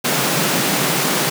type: high-pass noise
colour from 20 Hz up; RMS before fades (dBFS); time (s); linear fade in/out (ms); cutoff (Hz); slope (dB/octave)
pink; -18; 0.04-1.3; 10; 130; 96
effects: none